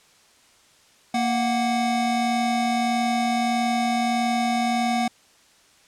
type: tone pair together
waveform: square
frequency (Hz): 232.9 / 740.3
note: A#3 / F#5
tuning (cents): -1 / +1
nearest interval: octave + minor sixth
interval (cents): 2002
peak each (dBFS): -24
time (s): 1.14-5.08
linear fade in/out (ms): 5
effects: white hiss -56 dBFS RMS until 5.87 s + low-pass 8000 Hz 12 dB/octave